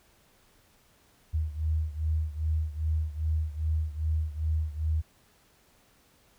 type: beating tone pair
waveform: sine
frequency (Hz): 77.6 / 80.1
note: D#2 / E2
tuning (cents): -4 / -49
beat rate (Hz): 2.5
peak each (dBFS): -28 / -31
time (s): 1.33-5.02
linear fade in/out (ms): 20
effects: pink hiss -63 dBFS RMS until 6.38 s